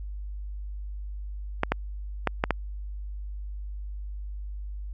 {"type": "clicks", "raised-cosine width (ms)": 0.5, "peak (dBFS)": -7, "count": 5, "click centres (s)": [1.634, 1.72, 2.273, 2.439, 2.507], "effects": ["added 50 Hz sine -33 dBFS peak until 4.93 s"]}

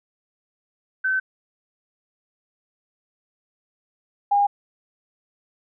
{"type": "tone pair in turn", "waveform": "sine", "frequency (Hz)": [1531, 811], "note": ["G6", "G#5"], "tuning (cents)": [-41, -41], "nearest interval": "major seventh", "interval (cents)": 1100, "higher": "first", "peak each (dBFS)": [-19, -15], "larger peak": "second", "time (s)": [[1.04, 1.2], [4.31, 4.47]], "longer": "neither", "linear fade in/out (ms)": 10, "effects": []}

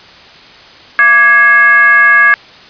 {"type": "tone with frequency modulation", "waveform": "sine", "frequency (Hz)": 1661.2, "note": "G#6", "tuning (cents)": 0, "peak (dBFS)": -3, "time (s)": [0.99, 2.34], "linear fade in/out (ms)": 0, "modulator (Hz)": 492, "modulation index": 0.77, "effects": ["white hiss -36 dBFS RMS until 2.69 s", "resampled to 11025 Hz"]}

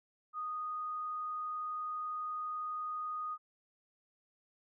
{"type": "tone", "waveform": "sine", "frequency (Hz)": 1239, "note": "D#6", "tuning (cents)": -8, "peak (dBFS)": -36, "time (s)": [0.33, 3.38], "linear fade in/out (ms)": 50, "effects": []}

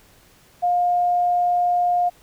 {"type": "tone", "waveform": "sine", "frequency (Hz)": 709, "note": "F5", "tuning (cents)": 26, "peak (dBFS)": -16, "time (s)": [0.62, 2.1], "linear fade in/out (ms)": 20, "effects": ["pink hiss -53 dBFS RMS until 2.22 s"]}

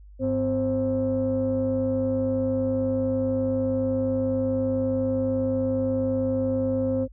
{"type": "tone cluster", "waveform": "sine", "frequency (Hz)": [101.7, 258.1, 529], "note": ["G#2", "C4", "C5"], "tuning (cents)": [-36, -23, 19], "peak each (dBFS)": [-29, -24, -24], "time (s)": [0.19, 7.08], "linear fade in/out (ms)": 50, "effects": ["tanh soft clip ceiling -16 dBFS", "added 50 Hz sine -44 dBFS peak until 7.12 s"]}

